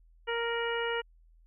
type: harmonic tone with a mistuned harmonic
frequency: 466.2 Hz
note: A#4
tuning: in tune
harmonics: 1 / 2 / 3 / 4 / 5 / 6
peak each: -32 / -37 / -37 / -38 / -42 / -39 dBFS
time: 0.27-1.02 s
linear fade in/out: 20 ms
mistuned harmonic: 6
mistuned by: +61 cents
effects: added 41 Hz sine -57 dBFS peak until 1.46 s